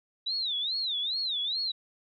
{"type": "tone with vibrato", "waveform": "sine", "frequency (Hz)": 3818, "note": "A#7", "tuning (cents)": 41, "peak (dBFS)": -28, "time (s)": [0.26, 1.72], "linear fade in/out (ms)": 10, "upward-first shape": "sine", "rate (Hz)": 2.4, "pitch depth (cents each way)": 220, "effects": []}